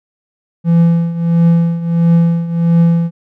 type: tone with tremolo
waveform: triangle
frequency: 168.4 Hz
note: E3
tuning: 37 cents sharp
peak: -3 dBFS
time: 0.64-3.11 s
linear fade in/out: 50 ms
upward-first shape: triangle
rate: 1.5 Hz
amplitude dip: 80%
effects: none